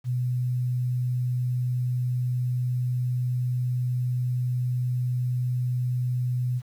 sine tone, 124.6 Hz, B2, 16 cents sharp, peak -23 dBFS, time 0.04-6.62 s, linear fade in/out 50 ms, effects 9-bit

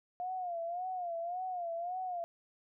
sine tone with vibrato, 707 Hz, F5, 21 cents sharp, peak -35 dBFS, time 0.2-2.24 s, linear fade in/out 0 ms, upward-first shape sine, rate 1.8 Hz, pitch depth 98 cents each way, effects none

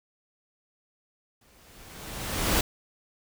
pink noise with exponential growth, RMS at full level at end -22 dBFS, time 1.41-2.61 s, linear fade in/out 5 ms, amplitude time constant 260 ms, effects none

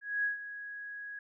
sine tone with ADSR envelope, 1661.2 Hz, G#6, in tune, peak -27 dBFS, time 0.01-1.19 s, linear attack 230 ms, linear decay 130 ms, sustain -13 dB, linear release 3 ms, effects none

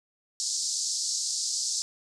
pink band-pass noise, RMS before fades -30 dBFS, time 0.4-1.82 s, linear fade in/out 0 ms, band 4500 to 8200 Hz, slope 48 dB/octave, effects none

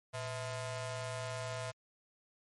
sawtooth ring-modulated tone, 382.8 Hz, G4, 41 cents flat, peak -31 dBFS, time 0.13-1.72 s, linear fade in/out 20 ms, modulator 266 Hz, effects MP3 48 kbps

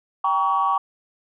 sine chord, G diminished, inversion none, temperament just, 784 / 940.8 / 1128.9 Hz, G5 / Bb5 / Db6, 0 / +16 / +31 cents, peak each -23 / -24 / -19 dBFS, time 0.24-0.78 s, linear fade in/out 5 ms, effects tanh soft clip ceiling -10 dBFS

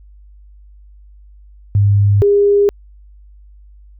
sine tone pair in turn, 101.2 / 405.7 Hz, G#2 / G#4, -44 / -41 cents, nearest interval 2 octaves, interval 2403 cents, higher second, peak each -8 / -8 dBFS, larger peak neither, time 1.75-2.22 / 2.22-2.69 s, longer neither, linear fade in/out 0 ms, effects added 50 Hz sine -39 dBFS peak until 3.99 s

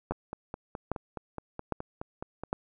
two click trains, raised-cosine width 1 ms, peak -22 / -15 dBFS, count 12 / 4, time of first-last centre 0.12-2.436 / 0.11-2.529 s, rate 4.75 / 1.24 Hz, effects none

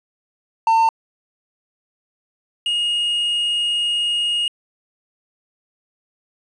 triangle tone pair in turn, 902 / 2864 Hz, A5 / F7, +43 / +43 cents, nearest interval octave + minor sixth, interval 2000 cents, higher second, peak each -10 / -16 dBFS, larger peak first, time 0.67-0.89 / 2.66-4.48 s, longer second, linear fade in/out 2 ms, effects resampled to 22050 Hz + 8-bit

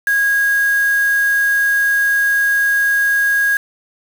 sine tone with quantisation, 1644 Hz, G#6, 18 cents flat, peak -12 dBFS, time 0.07-3.57 s, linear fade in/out 2 ms, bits 4, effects none

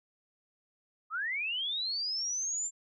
sine linear sweep, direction up, 1208 to 7370 Hz, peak -31 dBFS, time 1.1-2.71 s, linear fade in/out 50 ms, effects none

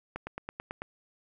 click train, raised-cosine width 0.5 ms, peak -21 dBFS, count 7, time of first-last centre 0.16-0.819 s, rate 9.1 Hz, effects none

